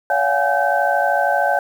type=tone cluster; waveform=sine; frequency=569 / 690 / 743 / 832 / 1540 Hz; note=C#5 / F5 / F#5 / G#5 / G6; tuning=+45 / -21 / +7 / +3 / -31 cents; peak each=-21 dBFS; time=0.1-1.59 s; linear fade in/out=2 ms; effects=7-bit